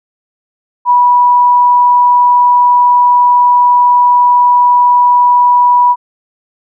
sine tone, 978 Hz, B5, 17 cents flat, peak -4 dBFS, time 0.85-5.96 s, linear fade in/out 50 ms, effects none

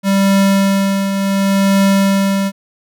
square tone with tremolo, 196 Hz, G3, in tune, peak -9 dBFS, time 0.03-2.52 s, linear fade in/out 50 ms, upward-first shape triangle, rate 0.69 Hz, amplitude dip 55%, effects none

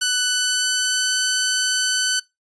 10% pulse tone with pitch glide, 1492 to 1508.5 Hz, F#6 to F#6, +14 to +33 cents, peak -9 dBFS, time 0.01-2.2 s, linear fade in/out 10 ms, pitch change +19 cents, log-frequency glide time 0.26-1.15 s, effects noise-tail reverb RT60 0.2 s tail -22 dB re dry + resampled to 22050 Hz

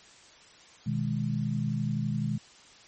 sine chord, G# minor, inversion first, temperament equal with one note detuned, 123.97 / 155.56 / 207.7 Hz, B2 / D#3 / G#3, +7 / 0 / 0 cents, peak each -31 dBFS, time 0.86-2.38 s, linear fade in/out 10 ms, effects white hiss -54 dBFS RMS until 2.87 s + MP3 32 kbps

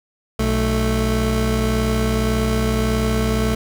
25% pulse tone pair together, 61.74 / 220 Hz, B1 / A3, 0 / 0 cents, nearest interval octave + minor seventh, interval 2200 cents, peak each -16 dBFS, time 0.39-3.55 s, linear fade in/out 5 ms, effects none

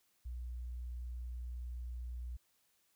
sine tone, 60.7 Hz, B1, 29 cents flat, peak -40 dBFS, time 0.25-2.37 s, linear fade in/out 10 ms, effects white hiss -75 dBFS RMS until 2.95 s

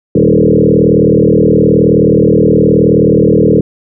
sine tone with frequency modulation, 311.1 Hz, D#4, in tune, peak -4 dBFS, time 0.15-3.61 s, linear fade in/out 5 ms, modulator 39 Hz, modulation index 4.7, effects none

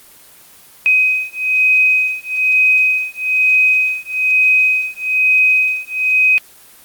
sine beating tone pair, 2518 / 2519.1 Hz, D#7 / D#7, +20 / +21 cents, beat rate 1.1 Hz, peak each -14 dBFS, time 0.86-6.38 s, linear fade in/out 0 ms, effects white hiss -43 dBFS RMS until 6.84 s + Opus 24 kbps

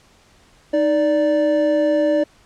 triangle tone pair together, 309.9 / 585 Hz, D#4 / D5, -7 / -7 cents, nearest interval major seventh, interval 1100 cents, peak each -17 / -14 dBFS, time 0.73-2.24 s, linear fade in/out 10 ms, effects pink hiss -53 dBFS RMS until 2.45 s + low-pass 8000 Hz 12 dB/octave

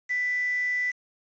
sine tone with quantisation, 1984 Hz, B6, 7 cents sharp, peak -24 dBFS, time 0.09-0.92 s, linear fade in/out 20 ms, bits 7, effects resampled to 16000 Hz

